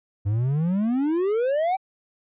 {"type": "exponential sweep", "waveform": "triangle", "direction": "up", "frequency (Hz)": [97.1, 784], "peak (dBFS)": -18, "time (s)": [0.25, 1.77], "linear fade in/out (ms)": 20, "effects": ["resampled to 8000 Hz"]}